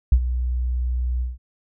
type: tone with ADSR envelope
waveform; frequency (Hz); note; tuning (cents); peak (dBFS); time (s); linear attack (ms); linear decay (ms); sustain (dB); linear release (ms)
sine; 61.74; B1; 0; -8; 0.12-1.38; 4; 66; -12; 170
effects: none